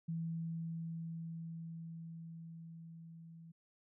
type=tone with level ramp; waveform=sine; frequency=164.81 Hz; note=E3; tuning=in tune; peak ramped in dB=-36 to -52 dBFS; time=0.08-3.52 s; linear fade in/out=10 ms; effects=none